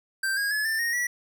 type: tone with pitch steps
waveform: square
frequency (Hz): 1568 / 1636.5 / 1707.9 / 1782.5 / 1860.4 / 1941.6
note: G6 / G#6 / G#6 / A6 / A#6 / B6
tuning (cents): 0 / -26 / +48 / +22 / -4 / -30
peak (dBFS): -25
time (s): 0.23-1.07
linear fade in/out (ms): 5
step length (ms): 140
effects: none